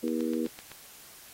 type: harmonic tone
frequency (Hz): 80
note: D#2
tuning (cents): +49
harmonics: 3 / 4 / 5 / 6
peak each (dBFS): -31 / -31 / -36 / -35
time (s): 0.03-0.47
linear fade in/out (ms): 5
type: click train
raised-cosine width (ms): 0.2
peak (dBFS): -26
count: 6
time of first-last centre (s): 0.08-0.717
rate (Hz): 7.85
effects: white hiss -51 dBFS RMS until 1.33 s + AAC 48 kbps